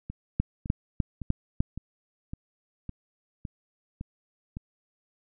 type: two click trains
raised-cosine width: 5 ms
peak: -11 / -23 dBFS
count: 5 / 9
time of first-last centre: 0.4-1.605 / 0.1-4.569 s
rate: 3.32 / 1.79 Hz
effects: none